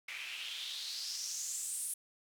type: noise with band-pass filter sweep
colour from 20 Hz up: white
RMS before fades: -41 dBFS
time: 0.08-1.94 s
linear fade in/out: 5 ms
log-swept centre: 2200 to 10000 Hz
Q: 4.3
effects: none